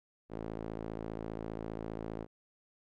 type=tone with band-pass filter; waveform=sawtooth; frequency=55 Hz; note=A1; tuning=in tune; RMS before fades=-41 dBFS; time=0.29-2.27 s; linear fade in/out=50 ms; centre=400 Hz; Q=0.99; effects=none